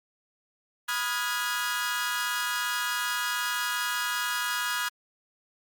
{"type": "chord", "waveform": "sawtooth", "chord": "F half-diminished seventh", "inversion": "second", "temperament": "equal with one note detuned", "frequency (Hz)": [987.8, 1244.5, 1430.4, 1661.2], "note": ["Cb6", "Eb6", "F6", "Ab6"], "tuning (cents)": [0, 0, 41, 0], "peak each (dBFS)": [-31, -31, -29, -28], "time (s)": [0.88, 4.89], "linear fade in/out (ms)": 10, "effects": ["Opus 48 kbps"]}